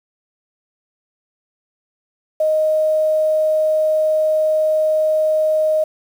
sine tone with quantisation, 622.3 Hz, D#5, in tune, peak -13 dBFS, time 2.4-5.84 s, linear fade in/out 5 ms, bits 7, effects none

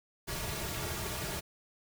pink noise with comb filter, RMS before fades -37 dBFS, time 0.27-1.41 s, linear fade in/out 20 ms, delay 3.9 ms, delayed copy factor -0.7, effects none

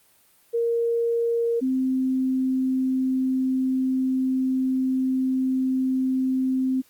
sine tone pair in turn, 466.2 / 260.4 Hz, A#4 / C4, 0 / -8 cents, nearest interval minor seventh, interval 1008 cents, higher first, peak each -20 dBFS, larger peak neither, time 0.53-1.61 / 1.61-6.82 s, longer second, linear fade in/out 20 ms, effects white hiss -59 dBFS RMS until 6.89 s + Opus 32 kbps

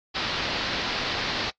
white low-pass noise, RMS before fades -29 dBFS, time 0.14-1.51 s, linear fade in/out 20 ms, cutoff 4800 Hz, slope 48 dB/octave, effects noise-tail reverb RT60 0.1 s tail -21 dB re dry + AAC 64 kbps

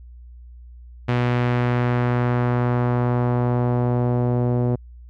sawtooth tone with low-pass filter sweep, 122.3 Hz, B2, 16 cents flat, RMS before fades -20 dBFS, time 1.08-4.76 s, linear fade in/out 10 ms, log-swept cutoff 2600 to 550 Hz, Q 1.1, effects added 60 Hz sine -39 dBFS peak until 5.09 s

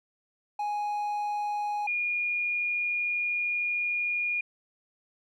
triangle / sine tone pair in turn, 830.6 / 2431 Hz, G#5 / D#7, 0 / -41 cents, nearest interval octave + perfect fifth, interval 1859 cents, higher second, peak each -26 dBFS, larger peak neither, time 0.59-1.87 / 1.87-4.41 s, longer second, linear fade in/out 5 ms, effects none

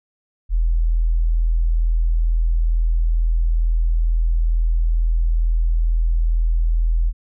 sine tone, 41.11 Hz, E1, 4 cents flat, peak -14 dBFS, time 0.49-7.13 s, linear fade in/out 50 ms, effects none

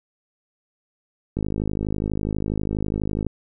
click train, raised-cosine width 3 ms, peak -12 dBFS, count 100, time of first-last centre 1.37-3.267 s, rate 52.2 Hz, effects none

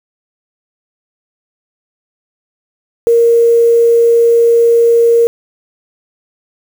sine tone with quantisation, 466.2 Hz, A#4, in tune, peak -5 dBFS, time 3.07-5.27 s, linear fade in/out 0 ms, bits 5, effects none

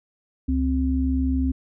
sine tone pair together, 69.48 / 261.6 Hz, C#2 / C4, +5 / 0 cents, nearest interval octave + major seventh, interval 2295 cents, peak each -22 dBFS, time 0.48-1.52 s, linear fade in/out 10 ms, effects none

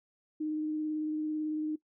sine tone with vibrato, 307.6 Hz, D#4, 20 cents flat, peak -30 dBFS, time 0.4-1.76 s, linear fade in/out 10 ms, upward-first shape sine, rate 18 Hz, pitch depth 14 cents each way, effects noise-tail reverb RT60 0.1 s tail -18 dB re dry

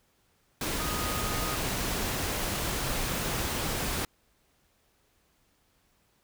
sine tone in noise, 1244.5 Hz, D#6, in tune, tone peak -37 dBFS, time 0.8-1.55 s, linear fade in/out 2 ms, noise pink, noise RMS -31 dBFS, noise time 0.61-4.05 s, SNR -9 dB, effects pink hiss -69 dBFS RMS until 6.23 s

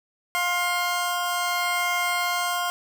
20% pulse tone pair together, 706.9 / 1060 Hz, F5 / C6, +21 / +22 cents, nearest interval perfect fifth, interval 701 cents, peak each -21 / -21 dBFS, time 0.35-2.7 s, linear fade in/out 0 ms, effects none

